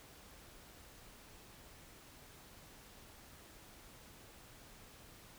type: silence
effects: pink hiss -58 dBFS RMS until 5.38 s